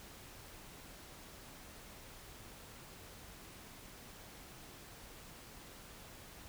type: silence
effects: pink hiss -54 dBFS RMS until 6.48 s